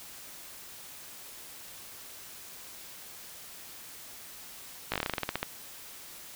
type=slowing click train; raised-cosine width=0.3 ms; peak=-13 dBFS; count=14; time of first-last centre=4.92-5.43 s; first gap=17 ms; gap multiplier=1.13; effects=white hiss -47 dBFS RMS until 6.35 s